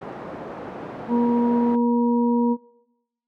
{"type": "band-pass noise", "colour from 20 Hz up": "pink", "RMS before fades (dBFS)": -35, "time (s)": [0.01, 1.76], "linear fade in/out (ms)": 10, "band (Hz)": [230, 920], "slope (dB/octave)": 12}
{"type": "harmonic tone", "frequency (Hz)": 238.3, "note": "A#3", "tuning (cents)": 38, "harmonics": [1, 2, 4], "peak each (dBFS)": [-18, -25, -27], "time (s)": [1.08, 2.57], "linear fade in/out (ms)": 50}
{"effects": ["noise-tail reverb RT60 0.9 s tail -22 dB re dry"]}